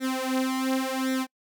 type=tone with flanger; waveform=sawtooth; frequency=261.6 Hz; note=C4; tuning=in tune; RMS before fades=-27 dBFS; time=0-1.27 s; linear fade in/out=50 ms; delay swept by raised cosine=0.52 to 4.82 ms; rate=0.9 Hz; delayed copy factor=+0.9; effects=noise-tail reverb RT60 0.1 s tail -26 dB re dry